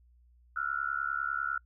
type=tone cluster; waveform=sine; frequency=1326 / 1396 / 1466 Hz; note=E6 / F6 / F#6; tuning=+10 / -1 / -16 cents; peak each=-35 / -34 / -35 dBFS; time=0.56-1.58 s; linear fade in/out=5 ms; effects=noise-tail reverb RT60 0.1 s tail -26 dB re dry + added 60 Hz sine -59 dBFS peak until 1.65 s